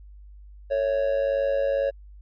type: tone with amplitude modulation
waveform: triangle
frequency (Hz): 554.4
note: C#5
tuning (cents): 0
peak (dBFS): -16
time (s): 0.7-1.91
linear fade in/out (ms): 20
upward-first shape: sine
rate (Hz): 102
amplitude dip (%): 70
effects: added 50 Hz sine -43 dBFS peak until 2.21 s + resampled to 11025 Hz